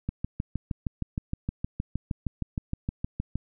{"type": "click train", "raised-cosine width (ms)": 5, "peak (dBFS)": -16, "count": 22, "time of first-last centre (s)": [0.09, 3.356], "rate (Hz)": 6.43, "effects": []}